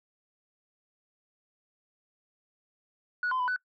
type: tone with pitch steps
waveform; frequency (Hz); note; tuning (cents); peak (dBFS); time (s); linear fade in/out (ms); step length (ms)
sine; 1463 / 1028 / 996 / 1495; F#6 / C6 / B5 / F#6; -20 / -31 / +14 / +17; -25; 3.23-3.562; 2; 83
effects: noise-tail reverb RT60 0.1 s tail -24 dB re dry + tanh soft clip ceiling -24 dBFS